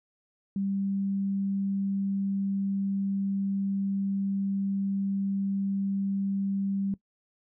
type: tone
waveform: sine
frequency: 196.5 Hz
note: G3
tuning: 4 cents sharp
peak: -26 dBFS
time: 0.56-6.94 s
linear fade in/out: 2 ms
effects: noise-tail reverb RT60 0.1 s tail -19 dB re dry